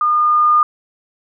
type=tone with level ramp; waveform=sine; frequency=1216 Hz; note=D#6; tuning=40 cents flat; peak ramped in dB=-12 to -8 dBFS; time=0.01-0.63 s; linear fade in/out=2 ms; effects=none